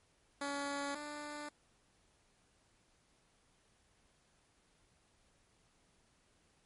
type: tone pair in turn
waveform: 10% pulse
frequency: 282.7 / 295.6 Hz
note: C#4 / D4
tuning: +34 / +11 cents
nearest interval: minor second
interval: 77 cents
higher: second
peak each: -29 / -35 dBFS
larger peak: first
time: 0.41-0.95 / 0.95-1.49 s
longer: neither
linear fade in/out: 5 ms
effects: pink hiss -72 dBFS RMS until 6.65 s + MP3 48 kbps